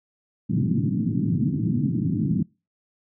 pink band-pass noise, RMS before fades -23 dBFS, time 0.49-2.43 s, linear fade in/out 10 ms, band 110 to 290 Hz, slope 48 dB/octave, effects noise-tail reverb RT60 0.3 s tail -26 dB re dry

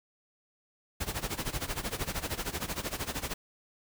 pink noise with tremolo, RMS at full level -32 dBFS, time 1-3.34 s, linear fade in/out 10 ms, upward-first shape sine, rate 13 Hz, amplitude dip 85%, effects none

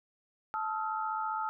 sine tone cluster, 874 / 1274 / 1369 Hz, A5 / D#6 / F6, -12 / +41 / -35 cents, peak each -34 / -36 / -38 dBFS, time 0.54-1.49 s, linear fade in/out 0 ms, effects none

